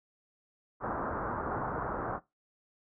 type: low-pass noise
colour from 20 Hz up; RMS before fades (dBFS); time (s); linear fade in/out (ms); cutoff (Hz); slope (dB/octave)
white; -35; 0.8-2.2; 50; 1400; 48
effects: noise-tail reverb RT60 0.2 s tail -19 dB re dry